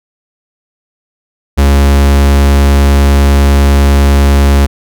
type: tone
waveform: 45% pulse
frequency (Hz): 70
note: C#2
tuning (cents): +18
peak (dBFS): -4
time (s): 1.57-4.67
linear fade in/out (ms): 20
effects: none